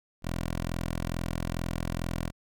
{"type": "tone", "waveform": "10% pulse", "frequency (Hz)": 42.3, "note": "E1", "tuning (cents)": 45, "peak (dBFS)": -22, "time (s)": [0.22, 2.32], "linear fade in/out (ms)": 50, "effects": []}